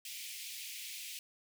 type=high-pass noise; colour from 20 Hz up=pink; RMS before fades=-45 dBFS; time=0.05-1.19 s; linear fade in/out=2 ms; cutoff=2200 Hz; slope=48 dB/octave; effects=none